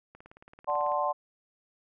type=click train; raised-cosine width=0.5 ms; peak=-35 dBFS; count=15; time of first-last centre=0.15-0.919 s; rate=18.2 Hz
type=chord; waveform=sine; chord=D dominant seventh; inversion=none; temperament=equal; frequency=587.3 / 740 / 880 / 1046.5 Hz; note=D5 / F#5 / A5 / C6; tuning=0 / 0 / 0 / 0 cents; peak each=-31 / -32 / -32 / -30 dBFS; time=0.67-1.13 s; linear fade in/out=20 ms
effects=none